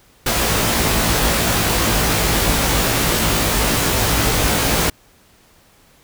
pink noise with comb filter, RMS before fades -17 dBFS, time 0.26-4.9 s, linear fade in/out 5 ms, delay 18 ms, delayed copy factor +1, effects pink hiss -52 dBFS RMS until 6.03 s

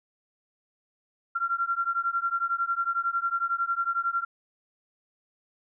sine beating tone pair, 1369 / 1380 Hz, F6 / F6, -35 / -21 cents, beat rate 11 Hz, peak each -28 dBFS, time 1.35-4.25 s, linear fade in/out 10 ms, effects none

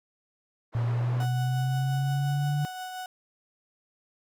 white band-pass noise, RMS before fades -41 dBFS, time 0.72-1.27 s, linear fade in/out 50 ms, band 210 to 900 Hz, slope 12 dB/octave
sine linear sweep, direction up, 116.54 to 146.83 Hz, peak -24 dBFS, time 0.75-2.65 s, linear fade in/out 0 ms
35% pulse tone with tremolo, 740 Hz, F#5, in tune, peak -32 dBFS, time 1.2-3.06 s, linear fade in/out 2 ms, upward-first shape triangle, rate 5.7 Hz, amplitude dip 35%
effects none

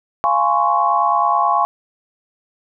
sine chord, Db major seventh, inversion first, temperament just, 693 / 831.5 / 1039.4 / 1108.7 Hz, F5 / Ab5 / C6 / Db6, -14 / +2 / -12 / 0 cents, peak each -20 / -18 / -20 / -17 dBFS, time 0.24-1.65 s, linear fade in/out 0 ms, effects none

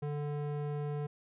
square tone with band-pass filter, 146.83 Hz, D3, in tune, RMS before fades -36 dBFS, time 0.02-1.07 s, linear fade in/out 10 ms, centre 330 Hz, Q 0.79, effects resampled to 8000 Hz

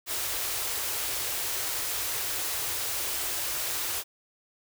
white band-stop noise, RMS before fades -31 dBFS, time 0.06-4.04 s, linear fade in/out 50 ms, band 130 to 300 Hz, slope 48 dB/octave, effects none

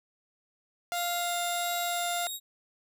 sawtooth tone, 698 Hz, F5, 1 cent flat, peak -26 dBFS, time 0.92-2.27 s, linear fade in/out 0 ms
15% pulse tone with vibrato, 3729 Hz, A#7, in tune, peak -28 dBFS, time 0.93-2.4 s, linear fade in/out 50 ms, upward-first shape sine, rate 1.5 Hz, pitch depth 32 cents each way
effects none

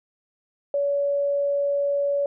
sine tone, 567 Hz, C#5, 39 cents sharp, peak -20 dBFS, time 0.74-2.26 s, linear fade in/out 2 ms, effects none

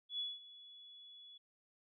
sine tone with ADSR envelope, 3403 Hz, G#7, 41 cents sharp, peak -36 dBFS, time 0.09-1.38 s, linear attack 100 ms, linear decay 200 ms, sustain -18 dB, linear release 10 ms, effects none

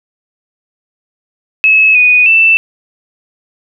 sine tone with pitch steps, 2585 / 2480 / 2659 Hz, E7 / D#7 / E7, -34 / -6 / +14 cents, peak -4 dBFS, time 1.64-2.57 s, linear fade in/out 0 ms, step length 310 ms, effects none

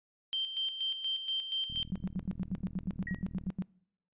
sine tone with tremolo, 3136 Hz, G7, in tune, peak -30 dBFS, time 0.33-1.83 s, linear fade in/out 0 ms, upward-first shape square, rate 4.2 Hz, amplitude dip 60%
click train, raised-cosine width 5 ms, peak -35 dBFS, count 72, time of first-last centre 1.7-3.488 s, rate 39.7 Hz
sine tone bursts, 185 Hz, F#3, in tune, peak -30 dBFS, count 15, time 1.92-3.622 s, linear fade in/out 0 ms, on 36 ms, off 83 ms
sine tone with exponential decay, 1899 Hz, A#6, 32 cents sharp, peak -34 dBFS, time 3.07-3.27 s, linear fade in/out 2 ms, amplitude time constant 43 ms
effects noise-tail reverb RT60 0.7 s tail -24 dB re dry + resampled to 8000 Hz

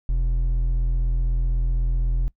sine tone with hard clipping, 42 Hz, E1, 33 cents sharp, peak -20 dBFS, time 0.09-2.28 s, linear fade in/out 0 ms, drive 5 dB, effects noise-tail reverb RT60 0.1 s tail -21 dB re dry

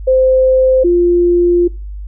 sine tone pair in turn, 519 / 349.3 Hz, C5 / F4, -14 / 0 cents, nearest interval perfect fifth, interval 686 cents, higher first, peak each -7 dBFS, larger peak neither, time 0.07-0.84 / 0.84-1.68 s, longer second, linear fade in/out 10 ms, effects noise-tail reverb RT60 0.3 s tail -22 dB re dry + added 50 Hz sine -23 dBFS peak until 2.07 s

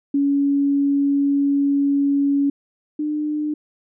sine tone pair in turn, 281.3 / 300.7 Hz, C#4 / D4, +26 / +41 cents, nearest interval minor second, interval 115 cents, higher second, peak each -15 / -20 dBFS, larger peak first, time 0.14-2.5 / 2.99-3.54 s, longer first, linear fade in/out 5 ms, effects none

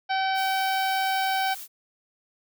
harmonic tone, 767 Hz, G5, 38 cents flat, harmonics 1 / 2 / 3 / 4 / 5 / 6 / 7, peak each -24 / -30 / -34 / -36 / -38 / -40 / -41 dBFS, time 0.09-1.55 s, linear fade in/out 20 ms
blue noise, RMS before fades -39 dBFS, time 0.34-1.68 s, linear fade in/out 50 ms
effects none

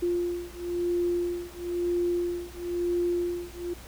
sine beating tone pair, 349.2 / 350.2 Hz, F4 / F4, 0 / +5 cents, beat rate 1 Hz, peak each -29 dBFS, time 0.02-3.74 s, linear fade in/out 10 ms, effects added 60 Hz sine -46 dBFS peak until 3.87 s + pink hiss -48 dBFS RMS until 3.87 s

